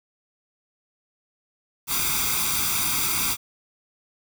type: noise with comb filter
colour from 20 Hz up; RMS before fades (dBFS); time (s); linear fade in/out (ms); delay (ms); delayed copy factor
white; -24; 1.87-3.37; 50; 0.84; +0.85
effects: none